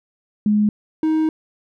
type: tone pair in turn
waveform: sine / triangle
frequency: 209.8 / 314.7 Hz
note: G#3 / D#4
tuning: +18 / +20 cents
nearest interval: perfect fifth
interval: 702 cents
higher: second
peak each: -13 dBFS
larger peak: neither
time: 0.46-0.69 / 1.03-1.29 s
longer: second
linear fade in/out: 2 ms
effects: none